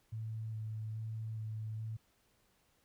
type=tone with vibrato; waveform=sine; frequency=110 Hz; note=A2; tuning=in tune; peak=-38 dBFS; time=0.12-1.97 s; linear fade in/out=10 ms; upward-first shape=square; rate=1.2 Hz; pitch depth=12 cents each way; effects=pink hiss -73 dBFS RMS until 2.84 s